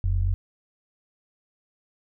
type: tone pair together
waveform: sine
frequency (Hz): 42.54 / 90.5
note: F1 / F#2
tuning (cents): -45 / -38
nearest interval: octave + minor second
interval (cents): 1307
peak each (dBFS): -23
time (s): 0.04-0.34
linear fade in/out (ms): 0
effects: none